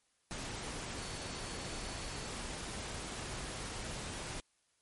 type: tone in noise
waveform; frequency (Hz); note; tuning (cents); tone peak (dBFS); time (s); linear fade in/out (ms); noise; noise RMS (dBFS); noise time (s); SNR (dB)
sine; 4435; C#8; 0; -53; 0.97-2.28; 0; pink; -42; 0.31-4.4; -14
effects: white hiss -75 dBFS RMS until 4.81 s + MP3 48 kbps